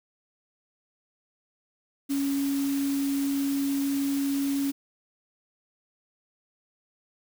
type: tone in noise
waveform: sine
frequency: 277.9 Hz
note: C#4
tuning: 4 cents sharp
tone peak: -24 dBFS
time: 2.09-4.72 s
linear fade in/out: 20 ms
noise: white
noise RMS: -39 dBFS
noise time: 2.09-4.72 s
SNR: +12 dB
effects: none